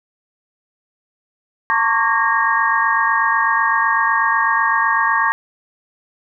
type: tone cluster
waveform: sine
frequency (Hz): 906 / 1095 / 1143 / 1630 / 1853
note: A#5 / C#6 / D6 / G#6 / A#6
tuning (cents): -50 / -22 / -47 / -33 / -11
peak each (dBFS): -20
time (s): 1.7-5.32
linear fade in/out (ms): 0
effects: none